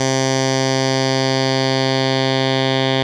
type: tone with low-pass filter sweep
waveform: 10% pulse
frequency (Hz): 132.7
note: C3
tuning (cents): +25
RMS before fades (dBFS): -17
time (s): 0-3.03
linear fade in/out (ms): 2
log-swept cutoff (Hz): 6000 to 3700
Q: 3.3
effects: none